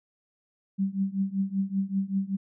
sine tone with tremolo, 194.5 Hz, G3, 13 cents flat, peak -21 dBFS, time 0.78-2.37 s, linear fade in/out 20 ms, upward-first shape triangle, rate 5.2 Hz, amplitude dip 95%, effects none

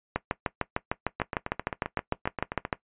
two click trains, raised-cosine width 0.5 ms, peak -10 / -15 dBFS, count 18 / 12, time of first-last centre 0.16-2.728 / 1.2-2.651 s, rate 6.62 / 7.58 Hz, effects noise-tail reverb RT60 0.1 s tail -18 dB re dry + resampled to 8000 Hz

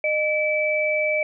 sine tone pair together, 611.6 / 2309 Hz, D#5 / D7, -30 / -30 cents, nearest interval octave + major seventh, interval 2300 cents, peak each -22 dBFS, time 0.04-1.23 s, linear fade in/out 2 ms, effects none

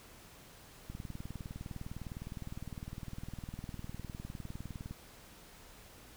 click train, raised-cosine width 5 ms, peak -30 dBFS, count 80, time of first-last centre 0.9-4.91 s, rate 19.7 Hz, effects pink hiss -56 dBFS RMS until 6.16 s

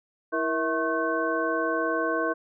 sine tone cluster, 327 / 473 / 650 / 1087 / 1526 Hz, E4 / A#4 / E5 / C#6 / G6, -14 / +25 / -24 / -34 / -47 cents, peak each -30 dBFS, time 0.32-2.34 s, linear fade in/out 20 ms, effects none

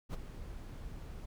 brown noise with ADSR envelope, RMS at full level -34 dBFS, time 0.09-1.26 s, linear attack 49 ms, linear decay 16 ms, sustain -11 dB, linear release 9 ms, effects none

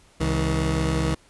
20% pulse tone pair together, 67.1 / 160.05 Hz, C2 / D#3, +44 / +49 cents, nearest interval octave + minor third, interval 1505 cents, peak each -19 dBFS, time 0.2-1.15 s, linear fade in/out 10 ms, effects pink hiss -56 dBFS RMS until 1.29 s + resampled to 24000 Hz

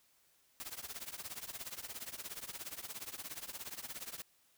white noise with tremolo, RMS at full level -42 dBFS, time 0.6-4.22 s, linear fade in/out 0 ms, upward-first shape triangle, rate 17 Hz, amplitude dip 95%, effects white hiss -71 dBFS RMS until 4.57 s

